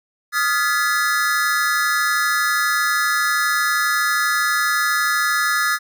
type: chord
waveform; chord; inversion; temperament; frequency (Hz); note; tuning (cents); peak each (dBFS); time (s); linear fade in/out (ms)
square; F half-diminished seventh; third; equal with one note detuned; 1244.5 / 1396.9 / 1703 / 1975.5; Eb6 / F6 / Ab6 / Cb7; 0 / 0 / +43 / 0; -23 / -24 / -21 / -27; 0.32-5.79; 50
effects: none